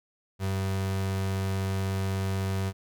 35% pulse tone, 96.2 Hz, G2, 32 cents flat, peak -25 dBFS, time 0.39-2.73 s, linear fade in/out 50 ms, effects none

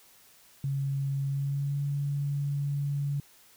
sine tone with pitch glide, 137.9 to 142.27 Hz, C#3 to C#3, -9 to +45 cents, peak -27 dBFS, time 0.64-3.2 s, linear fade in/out 2 ms, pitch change +54 cents, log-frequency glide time 1.24-1.82 s, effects white hiss -58 dBFS RMS until 3.56 s

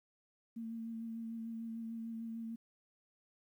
sine tone with vibrato, 227.3 Hz, A#3, 43 cents flat, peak -40 dBFS, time 0.56-2.56 s, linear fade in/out 10 ms, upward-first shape sine, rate 6.7 Hz, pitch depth 19 cents each way, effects 12-bit

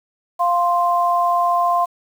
sine tone pair together, 698.5 / 1046.6 Hz, F5 / C6, 0 / 0 cents, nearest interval perfect fifth, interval 700 cents, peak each -17 / -17 dBFS, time 0.39-1.86 s, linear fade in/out 20 ms, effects 7-bit

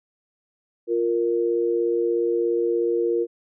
sine tone pair together, 349.3 / 466.2 Hz, F4 / A#4, 0 / 0 cents, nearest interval perfect fourth, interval 500 cents, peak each -22 dBFS, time 0.87-3.27 s, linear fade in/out 50 ms, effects none

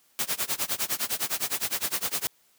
white noise with tremolo, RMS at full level -26 dBFS, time 0.19-2.27 s, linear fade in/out 0 ms, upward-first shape sine, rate 9.8 Hz, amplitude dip 95%, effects white hiss -64 dBFS RMS until 2.58 s + high-pass 100 Hz 12 dB/octave

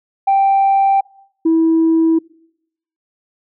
sine tone pair in turn, 784 / 325.6 Hz, G5 / E4, 0 / -21 cents, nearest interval octave + minor third, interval 1521 cents, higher first, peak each -8 dBFS, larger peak neither, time 0.27-1.01 / 1.45-2.19 s, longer neither, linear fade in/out 10 ms, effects noise-tail reverb RT60 0.8 s tail -25 dB re dry + tanh soft clip ceiling -7 dBFS

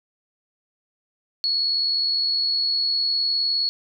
sine tone with amplitude modulation, 4365 Hz, C#8, 28 cents flat, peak -18 dBFS, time 1.44-3.69 s, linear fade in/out 0 ms, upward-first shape sine, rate 79.6 Hz, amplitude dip 30%, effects none

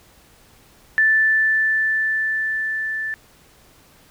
sine tone with level ramp, 1760 Hz, A6, in tune, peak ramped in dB -12 to -23 dBFS, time 0.98-3.14 s, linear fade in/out 0 ms, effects pink hiss -52 dBFS RMS until 4.1 s

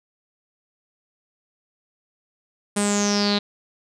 sawtooth tone with low-pass filter sweep, 204.5 Hz, G#3, 26 cents flat, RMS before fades -21 dBFS, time 2.76-3.39 s, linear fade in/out 10 ms, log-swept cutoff 9100 to 3900 Hz, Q 9.3, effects none

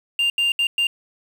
triangle tone bursts at uneven times, 2794 Hz, F7, in tune, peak -15 dBFS, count 4, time 0.19-0.3 / 0.38-0.52 / 0.59-0.67 / 0.78-0.87 s, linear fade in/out 2 ms, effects 7-bit

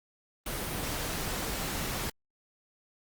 pink noise, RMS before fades -34 dBFS, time 0.46-2.1 s, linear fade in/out 5 ms, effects Opus 32 kbps

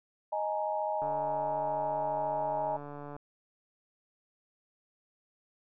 sine chord, D# suspended fourth, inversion none, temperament equal with one note detuned, 622.3 / 837.8 / 932.3 Hz, D#5 / G#5 / A#5, 0 / +15 / 0 cents, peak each -33 / -33 / -37 dBFS, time 0.32-2.77 s, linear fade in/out 10 ms
click train, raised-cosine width 1 ms, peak -30 dBFS, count 312, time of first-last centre 1.02-3.165 s, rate 145 Hz
effects none

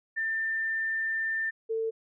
sine tone pair in turn, 1791 / 447.8 Hz, A6 / A4, +30 / +30 cents, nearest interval 2 octaves, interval 2400 cents, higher first, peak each -27 dBFS, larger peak neither, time 0.16-1.51 / 1.69-1.91 s, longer first, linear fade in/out 20 ms, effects none

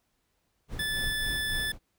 brown noise with tremolo, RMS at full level -35 dBFS, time 0.68-1.79 s, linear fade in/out 50 ms, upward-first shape sine, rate 3.6 Hz, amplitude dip 55%
25% pulse tone, 1741 Hz, A6, 19 cents flat, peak -25 dBFS, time 0.79-1.72 s, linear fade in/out 5 ms
effects pink hiss -75 dBFS RMS until 1.98 s

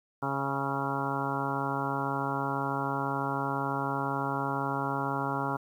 harmonic tone with a mistuned harmonic, 138 Hz, C#3, 7 cents flat, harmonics 1 / 2 / 3 / 4 / 5 / 6 / 7 / 8 / 9 / 10, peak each -36 / -36 / -39 / -41 / -40 / -36 / -36 / -38 / -41 / -37 dBFS, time 0.22-5.57 s, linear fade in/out 10 ms, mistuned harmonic 9, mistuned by +19 cents, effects 10-bit

